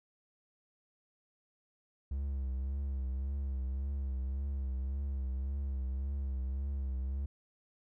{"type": "tone with vibrato", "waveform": "triangle", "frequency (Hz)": 67.2, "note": "C2", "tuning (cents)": 47, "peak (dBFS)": -31, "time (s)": [2.11, 7.26], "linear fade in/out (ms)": 5, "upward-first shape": "triangle", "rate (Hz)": 1.8, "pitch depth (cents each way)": 77, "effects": []}